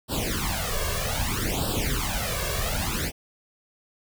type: noise with flanger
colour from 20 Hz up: pink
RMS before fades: -27 dBFS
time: 0.08-3.12 s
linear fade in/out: 50 ms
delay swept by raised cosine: 0.23 to 1.83 ms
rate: 0.63 Hz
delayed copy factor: +0.95
effects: none